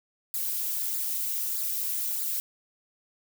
violet noise with flanger, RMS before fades -30 dBFS, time 0.34-2.4 s, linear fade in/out 0 ms, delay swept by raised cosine 0.33 to 4.93 ms, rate 1.6 Hz, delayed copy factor -0.95, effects none

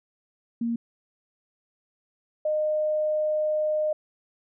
sine tone pair in turn, 233.1 / 612.7 Hz, A#3 / D#5, 0 / -27 cents, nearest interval octave + perfect fourth, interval 1673 cents, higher second, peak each -24 / -22 dBFS, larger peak second, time 0.61-0.76 / 2.45-3.93 s, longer second, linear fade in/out 5 ms, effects none

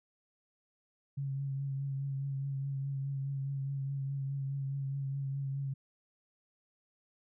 sine tone with vibrato, 137.4 Hz, C#3, 15 cents flat, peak -33 dBFS, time 1.17-5.74 s, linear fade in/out 10 ms, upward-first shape triangle, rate 4.8 Hz, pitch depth 31 cents each way, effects none

